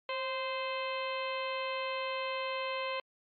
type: harmonic tone with a mistuned harmonic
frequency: 519 Hz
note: C5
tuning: 14 cents flat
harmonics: 1 / 2 / 3 / 4 / 5 / 6 / 7 / 8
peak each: -37 / -38 / -48 / -43 / -42 / -44 / -55 / -50 dBFS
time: 0.09-3 s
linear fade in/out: 2 ms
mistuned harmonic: 1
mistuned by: +40 cents
effects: Opus 48 kbps